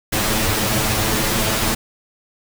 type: noise with comb filter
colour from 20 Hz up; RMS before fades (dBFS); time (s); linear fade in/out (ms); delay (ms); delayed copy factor
pink; -19; 0.12-1.75; 10; 9.2; +0.9
effects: none